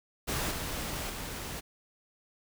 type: noise with level steps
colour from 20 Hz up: pink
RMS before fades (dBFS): -32 / -36 / -39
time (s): 0.27-1.61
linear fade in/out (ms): 20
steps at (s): 0.5 / 1.09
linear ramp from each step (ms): 20
effects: none